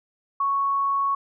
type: tone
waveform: sine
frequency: 1108.7 Hz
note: C#6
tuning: in tune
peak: -20 dBFS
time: 0.4-1.15 s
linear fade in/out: 5 ms
effects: none